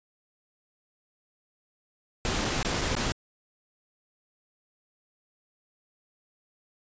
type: noise with dropouts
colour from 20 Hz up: pink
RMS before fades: -28 dBFS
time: 2.25-3.12 s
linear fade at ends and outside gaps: 0 ms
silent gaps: 2.446-2.45 / 2.629-2.649 / 2.811-2.815 / 2.952-2.965 s
effects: resampled to 16000 Hz